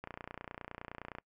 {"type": "click train", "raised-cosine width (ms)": 0.5, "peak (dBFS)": -27, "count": 35, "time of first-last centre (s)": [0.04, 1.185], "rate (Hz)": 29.7, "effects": ["noise-tail reverb RT60 0.1 s tail -24 dB re dry"]}